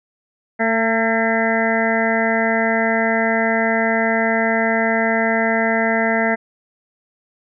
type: harmonic tone with a mistuned harmonic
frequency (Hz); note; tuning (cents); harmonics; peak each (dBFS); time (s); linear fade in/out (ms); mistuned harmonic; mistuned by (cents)
225; A3; +39; 1 / 2 / 3 / 4 / 6 / 7 / 8 / 9; -21 / -24 / -20 / -26 / -30 / -25 / -25 / -23; 0.59-6.36; 20; 7; +31
effects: none